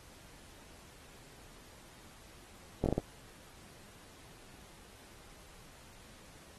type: slowing click train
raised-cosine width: 2 ms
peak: -16 dBFS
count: 5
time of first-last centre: 2.84-2.98 s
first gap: 20 ms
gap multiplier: 1.39
effects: pink hiss -57 dBFS RMS until 6.58 s + AAC 32 kbps